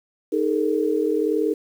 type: chord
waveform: sine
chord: D# suspended fourth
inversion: none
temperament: equal with one note detuned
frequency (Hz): 311.1 / 415.3 / 456.3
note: D#4 / G#4 / A#4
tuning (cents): 0 / 0 / -37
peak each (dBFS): -23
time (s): 0.32-1.54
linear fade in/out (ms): 10
effects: 8-bit